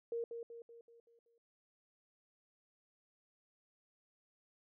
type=tone with echo; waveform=sine; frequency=466.2 Hz; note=A#4; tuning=in tune; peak=-36 dBFS; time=0.12-0.24 s; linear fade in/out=2 ms; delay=190 ms; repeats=6; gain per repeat=-6 dB; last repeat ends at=1.38 s; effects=none